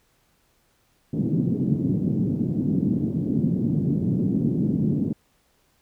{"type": "band-pass noise", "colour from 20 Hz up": "pink", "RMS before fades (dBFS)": -23, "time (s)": [1.13, 5.13], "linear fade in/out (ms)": 5, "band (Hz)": [140, 280], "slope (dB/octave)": 24, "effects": ["pink hiss -65 dBFS RMS until 5.81 s"]}